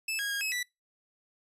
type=tone with pitch steps; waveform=sawtooth; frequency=2624 / 1642 / 1630 / 2571 / 1966 Hz; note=E7 / G#6 / G#6 / E7 / B6; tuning=-9 / -20 / -33 / -44 / -8 cents; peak=-27 dBFS; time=0.08-0.63 s; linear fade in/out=5 ms; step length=110 ms; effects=noise-tail reverb RT60 0.2 s tail -23 dB re dry + resampled to 32000 Hz